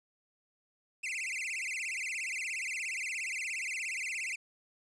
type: tone with vibrato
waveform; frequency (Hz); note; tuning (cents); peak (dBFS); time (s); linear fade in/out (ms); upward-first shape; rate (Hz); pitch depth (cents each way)
45% pulse; 2349; D7; 0; -34; 1.03-4.36; 10; sine; 17; 260
effects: resampled to 22050 Hz + 11-bit